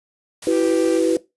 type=noise; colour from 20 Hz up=white; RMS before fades=-34 dBFS; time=0.42-1.17 s; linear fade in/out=5 ms
type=chord; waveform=sine; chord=E suspended second; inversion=none; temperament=equal with one note detuned; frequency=329.6 / 377.8 / 493.9 Hz; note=E4 / F#4 / B4; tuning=0 / +36 / 0 cents; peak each=-18 / -20 / -19 dBFS; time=0.47-1.17 s; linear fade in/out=2 ms
type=tone; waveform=10% pulse; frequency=392 Hz; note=G4; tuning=in tune; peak=-25 dBFS; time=0.49-1.02 s; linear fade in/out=50 ms
effects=noise-tail reverb RT60 0.2 s tail -18 dB re dry + resampled to 24000 Hz